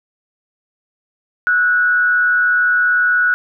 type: tone with frequency modulation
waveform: sine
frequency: 1467 Hz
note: F#6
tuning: 15 cents flat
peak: -11 dBFS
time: 1.47-3.34 s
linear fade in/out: 0 ms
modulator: 137 Hz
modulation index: 0.38
effects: none